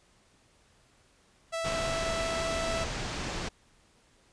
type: tone with vibrato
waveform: sawtooth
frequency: 659.3 Hz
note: E5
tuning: in tune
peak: -27 dBFS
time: 1.52-2.85 s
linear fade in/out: 20 ms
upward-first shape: sine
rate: 18 Hz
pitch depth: 8 cents each way
type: low-pass noise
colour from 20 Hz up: pink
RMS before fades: -35 dBFS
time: 1.64-3.49 s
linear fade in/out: 10 ms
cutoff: 7000 Hz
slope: 24 dB/octave
effects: pink hiss -64 dBFS RMS until 4.32 s + resampled to 22050 Hz